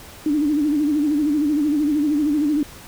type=tone with vibrato; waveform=sine; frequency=296.7 Hz; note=D4; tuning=18 cents sharp; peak=-16 dBFS; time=0.26-2.63 s; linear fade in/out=2 ms; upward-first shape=sine; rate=13 Hz; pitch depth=84 cents each way; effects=pink hiss -41 dBFS RMS until 2.87 s